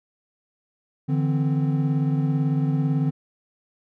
triangle tone cluster, 147.9 / 165.9 / 259.7 Hz, D3 / E3 / C4, +13 / +11 / -13 cents, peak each -19 / -26 / -24 dBFS, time 1.08-3.11 s, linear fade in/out 20 ms, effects none

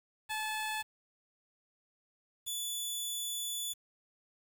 15% pulse tone pair in turn, 865 / 3460 Hz, A5 / A7, -30 / -30 cents, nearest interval 2 octaves, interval 2400 cents, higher second, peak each -28 dBFS, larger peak neither, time 0.29-0.83 / 2.46-3.74 s, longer second, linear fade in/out 20 ms, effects 9-bit

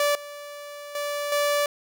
sawtooth tone with level steps, 581 Hz, D5, 19 cents flat, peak -16 / -33 / -23 / -17 dBFS, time 0-1.66 s, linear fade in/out 2 ms, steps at 0.15 / 0.95 / 1.32 s, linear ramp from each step 2 ms, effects none

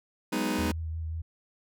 sawtooth chord, G# minor seventh, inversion third, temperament just, 186.89 / 207.7 / 249.2 / 311.5 Hz, F#3 / G#3 / B3 / D#4, +18 / 0 / +16 / +2 cents, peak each -32 / -28 / -28 / -27 dBFS, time 0.32-0.72 s, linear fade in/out 10 ms
sine tone with vibrato, 80.6 Hz, E2, 38 cents flat, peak -31 dBFS, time 0.58-1.22 s, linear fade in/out 10 ms, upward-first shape triangle, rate 5.6 Hz, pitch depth 29 cents each way
effects none

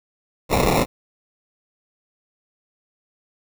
white noise with sample-and-hold, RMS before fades -18 dBFS, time 0.49-0.86 s, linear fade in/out 50 ms, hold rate 1575 Hz, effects none

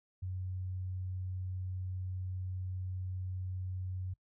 sine tone, 92.5 Hz, F#2, in tune, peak -36 dBFS, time 0.22-4.14 s, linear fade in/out 10 ms, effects noise-tail reverb RT60 0.1 s tail -22 dB re dry

